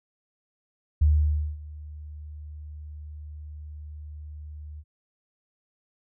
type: tone with ADSR envelope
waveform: sine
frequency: 75.3 Hz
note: D2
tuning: 44 cents sharp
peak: -15 dBFS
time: 1.01-4.84 s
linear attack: 10 ms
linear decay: 550 ms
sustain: -22 dB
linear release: 50 ms
effects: none